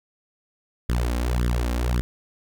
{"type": "tone with flanger", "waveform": "sawtooth", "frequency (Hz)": 60.2, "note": "B1", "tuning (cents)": -44, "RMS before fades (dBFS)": -23, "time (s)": [0.89, 2.01], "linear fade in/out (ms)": 0, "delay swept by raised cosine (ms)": [0.57, 3.77], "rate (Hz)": 1.8, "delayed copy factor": 0.9, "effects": []}